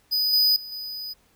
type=tone with level steps; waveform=square; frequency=4978 Hz; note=D#8; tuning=in tune; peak=-21 / -17 / -36 / -32 dBFS; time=0.11-1.14 s; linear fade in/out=20 ms; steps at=0.33 / 0.56 / 0.72 s; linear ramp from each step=2 ms; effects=pink hiss -62 dBFS RMS until 1.35 s